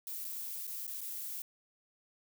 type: noise with dropouts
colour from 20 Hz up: violet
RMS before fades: -41 dBFS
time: 0.07-1.42 s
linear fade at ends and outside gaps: 1 ms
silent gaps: 0.245-0.249 / 0.669-0.676 / 0.868-0.877 / 1.008-1.014 s
effects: none